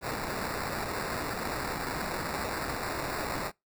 violet noise with sample-and-hold, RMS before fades -34 dBFS, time 0.01-3.52 s, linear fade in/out 50 ms, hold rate 3150 Hz, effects noise-tail reverb RT60 0.2 s tail -25 dB re dry

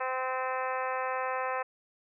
harmonic tone, 258.5 Hz, C4, 21 cents flat, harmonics 2 / 3 / 4 / 5 / 6 / 7 / 8 / 9 / 10, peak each -35 / -36 / -35 / -38 / -43 / -40 / -46 / -48 / -45 dBFS, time 0-1.63 s, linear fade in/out 10 ms, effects none

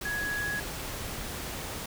sine tone in noise, 1670 Hz, G#6, 9 cents sharp, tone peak -30 dBFS, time 0.05-0.6 s, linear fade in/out 5 ms, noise pink, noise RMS -37 dBFS, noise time 0.01-1.86 s, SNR +4 dB, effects none

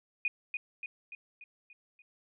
sine tone with echo, 2467 Hz, D#7, 15 cents flat, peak -27 dBFS, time 0.25-0.28 s, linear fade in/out 2 ms, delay 290 ms, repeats 6, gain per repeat -5 dB, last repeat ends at 2.02 s, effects none

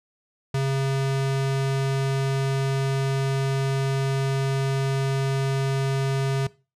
square tone, 135.6 Hz, C#3, 38 cents flat, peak -22 dBFS, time 0.54-6.47 s, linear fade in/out 5 ms, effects noise-tail reverb RT60 0.3 s tail -19 dB re dry + low-pass 9000 Hz 12 dB/octave

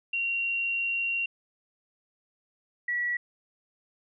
sine tone pair in turn, 2753 / 1936.6 Hz, F7 / B6, -25 / -34 cents, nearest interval tritone, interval 609 cents, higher first, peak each -26 dBFS, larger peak neither, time 0.13-1.26 / 2.88-3.17 s, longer first, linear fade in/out 5 ms, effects none

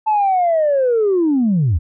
sine linear sweep, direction down, 880 to 69.3 Hz, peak -11 dBFS, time 0.06-1.79 s, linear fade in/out 20 ms, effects tanh soft clip ceiling -9 dBFS

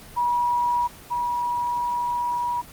sine tone pair in turn, 965 / 965 Hz, B5 / B5, -40 / -40 cents, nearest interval unison, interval 0 cents, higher neither, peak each -19 / -22 dBFS, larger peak first, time 0.16-0.88 / 1.1-2.62 s, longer second, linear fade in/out 20 ms, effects pink hiss -44 dBFS RMS until 2.72 s + Opus 24 kbps

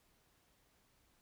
silence, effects pink hiss -73 dBFS RMS until 1.21 s

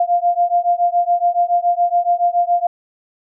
sine beating tone pair, 696 / 703.1 Hz, F5 / F5, -6 / +11 cents, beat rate 7.1 Hz, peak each -16 dBFS, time 0-2.67 s, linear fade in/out 5 ms, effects none

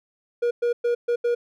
triangle tone bursts at uneven times, 477.5 Hz, A#4, 42 cents sharp, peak -17 dBFS, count 5, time 0.42-0.51 / 0.62-0.73 / 0.84-0.95 / 1.08-1.16 / 1.24-1.35 s, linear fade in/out 10 ms, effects none

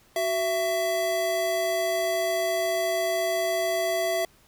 square tone pair together, 374 / 666.4 Hz, F#4 / E5, +19 / +19 cents, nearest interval minor seventh, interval 1000 cents, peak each -32 / -25 dBFS, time 0.16-4.25 s, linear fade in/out 2 ms, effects pink hiss -59 dBFS RMS until 4.47 s

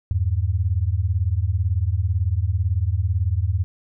sine beating tone pair, 82.41 / 100.41 Hz, E2 / G2, 0 / +42 cents, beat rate 18 Hz, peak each -21 dBFS, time 0.11-3.64 s, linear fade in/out 0 ms, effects none

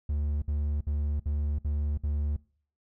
triangle tone bursts, 73.42 Hz, D2, in tune, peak -24 dBFS, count 6, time 0.09-2.365 s, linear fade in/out 5 ms, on 330 ms, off 59 ms, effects noise-tail reverb RT60 0.5 s tail -24 dB re dry

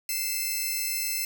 5% pulse tone pair together, 2097 / 2633 Hz, C7 / E7, +3 / -3 cents, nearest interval major third, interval 394 cents, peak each -21 / -20 dBFS, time 0.09-1.25 s, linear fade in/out 2 ms, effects none

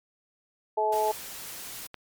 harmonic tone, 215 Hz, A3, 40 cents flat, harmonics 2 / 3 / 4, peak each -28 / -29 / -25 dBFS, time 0.77-1.12 s, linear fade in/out 10 ms
white noise, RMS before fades -40 dBFS, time 0.92-1.87 s, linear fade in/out 5 ms
click, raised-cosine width 0.3 ms, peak -23 dBFS, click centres 1.943 s
effects MP3 96 kbps

